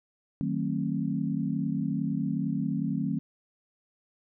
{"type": "chord", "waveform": "sine", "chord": "D# diminished seventh", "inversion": "none", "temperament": "just", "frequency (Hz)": [155.56, 186.68, 224, 268.8], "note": ["D#3", "F#3", "A3", "C4"], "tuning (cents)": [0, 16, 31, 47], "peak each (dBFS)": -32, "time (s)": [0.41, 3.19], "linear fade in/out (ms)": 0, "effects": []}